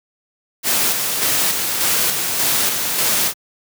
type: noise with tremolo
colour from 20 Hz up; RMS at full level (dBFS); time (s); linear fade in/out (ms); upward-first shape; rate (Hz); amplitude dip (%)
white; -17; 0.63-3.34; 50; square; 1.7; 35
effects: high-pass 100 Hz 12 dB/octave